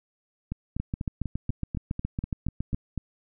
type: two click trains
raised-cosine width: 5 ms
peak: -18 / -16 dBFS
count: 11 / 15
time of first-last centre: 0.52-2.977 / 0.8-2.744 s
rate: 4.07 / 7.2 Hz
effects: none